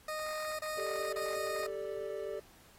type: tone bursts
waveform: 20% pulse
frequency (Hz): 618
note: D#5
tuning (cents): -12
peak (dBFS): -31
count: 3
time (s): 0.08-1.668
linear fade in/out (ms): 5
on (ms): 510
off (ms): 29
type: chord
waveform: triangle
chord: G suspended second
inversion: none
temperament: equal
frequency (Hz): 392 / 440 / 587.3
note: G4 / A4 / D5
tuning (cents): 0 / 0 / 0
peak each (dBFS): -39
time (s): 0.77-2.4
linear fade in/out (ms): 10
effects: pink hiss -61 dBFS RMS until 2.78 s + AAC 48 kbps